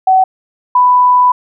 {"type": "tone pair in turn", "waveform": "sine", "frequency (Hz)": [755, 993.1], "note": ["F#5", "B5"], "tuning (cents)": [35, 9], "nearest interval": "perfect fourth", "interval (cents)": 474, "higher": "second", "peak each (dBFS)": -5, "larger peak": "neither", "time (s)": [[0.07, 0.24], [0.75, 1.32]], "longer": "second", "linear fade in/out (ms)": 5, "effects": []}